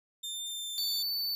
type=tone with pitch glide; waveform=sawtooth; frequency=3599 to 3566 Hz; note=A7 to A7; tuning=+38 to +22 cents; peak=-33 dBFS; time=0.23-1.03 s; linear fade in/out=10 ms; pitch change=-16 cents; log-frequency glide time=0.45-0.71 s
type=tone; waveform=square; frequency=4512 Hz; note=C#8; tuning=30 cents sharp; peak=-31 dBFS; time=0.78-1.35 s; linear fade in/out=0 ms
effects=none